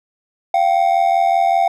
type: ring-modulated tone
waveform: triangle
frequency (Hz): 733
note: F#5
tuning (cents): -16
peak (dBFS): -7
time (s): 0.54-1.68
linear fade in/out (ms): 2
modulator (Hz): 42.6
effects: none